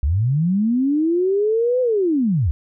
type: linear two-way sweep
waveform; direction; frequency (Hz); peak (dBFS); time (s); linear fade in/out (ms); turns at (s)
sine; up then down; 63.2 to 513 to 63.2; -15; 0.03-2.51; 0; 1.81
effects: none